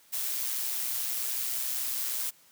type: noise with amplitude modulation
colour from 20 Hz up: blue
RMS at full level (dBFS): -30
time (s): 0.12-2.31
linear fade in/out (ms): 20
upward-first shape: sine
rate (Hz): 125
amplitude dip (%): 40
effects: white hiss -60 dBFS RMS until 2.51 s + high-pass 80 Hz 12 dB/octave